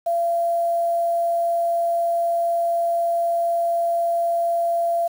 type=tone with quantisation; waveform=sine; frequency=681 Hz; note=F5; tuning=44 cents flat; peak=-18 dBFS; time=0.06-5.08 s; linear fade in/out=10 ms; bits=7; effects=none